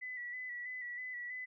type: tone with vibrato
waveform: sine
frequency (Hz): 1975.5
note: B6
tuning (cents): 0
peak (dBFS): -40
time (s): 0.01-1.46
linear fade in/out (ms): 20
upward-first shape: square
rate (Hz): 3.1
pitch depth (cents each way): 29
effects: none